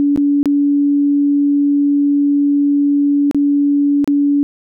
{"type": "tone with dropouts", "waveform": "sine", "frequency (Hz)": 286, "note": "D4", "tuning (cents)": -46, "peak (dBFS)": -10, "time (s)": [0, 4.43], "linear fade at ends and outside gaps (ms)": 0, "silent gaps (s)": [[0.161, 0.175], [0.43, 0.457], [3.312, 3.346], [4.044, 4.076]], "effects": []}